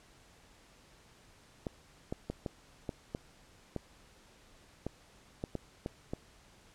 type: clicks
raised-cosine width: 2 ms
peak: -22 dBFS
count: 12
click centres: 1.668 / 2.125 / 2.3 / 2.462 / 2.892 / 3.149 / 3.763 / 4.866 / 5.439 / 5.553 / 5.861 / 6.135 s
effects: pink hiss -61 dBFS RMS until 6.74 s + low-pass 9000 Hz 12 dB/octave